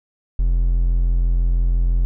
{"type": "tone", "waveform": "triangle", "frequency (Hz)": 43, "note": "F1", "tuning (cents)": -26, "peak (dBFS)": -12, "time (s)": [0.39, 2.05], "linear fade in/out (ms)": 0, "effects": []}